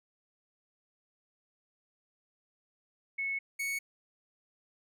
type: tone pair in turn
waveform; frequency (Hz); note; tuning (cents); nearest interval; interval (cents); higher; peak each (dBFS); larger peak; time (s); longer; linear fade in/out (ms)
sine / 45% pulse; 2200 / 2220; C#7 / C#7; -14 / +2; unison; 16; second; -31 / -32; first; 3.18-3.39 / 3.59-3.79; first; 10
effects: none